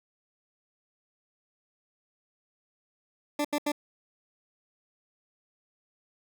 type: tone bursts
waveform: 20% pulse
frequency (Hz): 293.7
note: D4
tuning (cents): 0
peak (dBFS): -21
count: 3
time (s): 3.39-3.719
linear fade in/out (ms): 5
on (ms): 57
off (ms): 79
effects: none